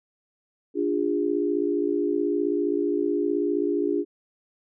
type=chord; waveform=sine; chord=D diminished; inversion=none; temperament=equal with one note detuned; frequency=293.7 / 349.2 / 408.2 Hz; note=D4 / F4 / Ab4; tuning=0 / 0 / -30 cents; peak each=-26 dBFS; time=0.74-4.05 s; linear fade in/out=50 ms; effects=none